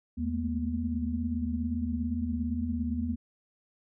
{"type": "tone cluster", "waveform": "sine", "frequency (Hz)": [79.6, 213.4, 223.6, 241], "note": ["D#2", "G#3", "A3", "B3"], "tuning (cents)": [40, 47, 28, -42], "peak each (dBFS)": [-33, -39, -37, -31], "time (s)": [0.17, 3.16], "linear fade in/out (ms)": 20, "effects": []}